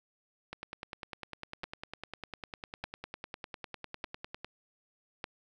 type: two click trains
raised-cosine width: 0.3 ms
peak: -24 / -21 dBFS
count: 40 / 4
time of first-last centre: 0.53-4.446 / 1.64-5.241 s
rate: 9.96 / 0.833 Hz
effects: none